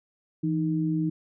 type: tone pair together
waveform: sine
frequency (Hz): 164.75 / 311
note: E3 / D#4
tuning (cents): -1 / -1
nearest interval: major seventh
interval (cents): 1100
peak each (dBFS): -26 / -26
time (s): 0.43-1.1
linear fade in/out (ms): 10
effects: none